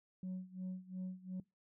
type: tone with tremolo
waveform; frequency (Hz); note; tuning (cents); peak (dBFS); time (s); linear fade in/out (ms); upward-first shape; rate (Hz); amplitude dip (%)
sine; 185; F#3; 0; -36; 0.23-1.4; 2; sine; 2.8; 90
effects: noise-tail reverb RT60 0.2 s tail -23 dB re dry + tanh soft clip ceiling -38 dBFS